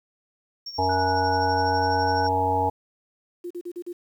sine tone with tremolo, 5510 Hz, F8, 24 cents flat, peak -31 dBFS, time 0.66-2.29 s, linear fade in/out 5 ms, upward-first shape sine, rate 12 Hz, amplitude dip 65%
harmonic tone, 93.5 Hz, F#2, 19 cents sharp, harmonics 1 / 3 / 5 / 7 / 9 / 10, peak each -29 / -32 / -28 / -31 / -22 / -31 dBFS, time 0.78-2.7 s, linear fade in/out 10 ms
sine tone with pitch glide, 1475 to 1494.7 Hz, F#6 to F#6, -6 to +17 cents, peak -31 dBFS, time 0.89-2.27 s, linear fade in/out 5 ms, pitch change +23 cents, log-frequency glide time 1.29-1.95 s
sine tone bursts, 350.7 Hz, F4, 7 cents sharp, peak -30 dBFS, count 5, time 3.44-3.93 s, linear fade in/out 10 ms, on 66 ms, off 40 ms
effects 9-bit

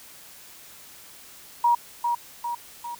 sine tone with echo, 951 Hz, A#5, 34 cents sharp, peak -16 dBFS, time 1.64-1.75 s, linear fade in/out 5 ms, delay 400 ms, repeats 3, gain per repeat -5 dB, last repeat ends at 2.95 s, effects white hiss -47 dBFS RMS until 2.99 s

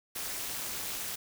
white noise with amplitude modulation, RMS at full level -33 dBFS, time 0.15-1.16 s, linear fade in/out 10 ms, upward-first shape sine, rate 272 Hz, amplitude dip 90%, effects none

